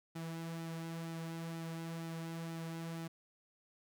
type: tone with flanger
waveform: sawtooth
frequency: 164.81 Hz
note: E3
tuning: in tune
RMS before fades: -43 dBFS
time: 0.15-3.08 s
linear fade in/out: 10 ms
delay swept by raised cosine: 1.8 to 4.4 ms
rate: 2.1 Hz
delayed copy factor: -0.5
effects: none